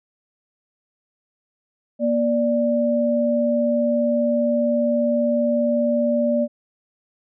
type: tone pair together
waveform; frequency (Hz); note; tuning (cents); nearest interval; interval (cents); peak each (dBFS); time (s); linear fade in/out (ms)
sine; 237.7 / 587.3; A#3 / D5; +34 / 0; octave + major third; 1566; -20 / -19; 1.99-6.48; 50
effects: none